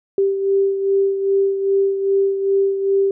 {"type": "beating tone pair", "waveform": "sine", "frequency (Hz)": [392, 394.5], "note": ["G4", "G4"], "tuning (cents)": [0, 11], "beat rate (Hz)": 2.5, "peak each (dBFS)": [-15, -23], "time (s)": [0.18, 3.11], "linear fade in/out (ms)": 2, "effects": []}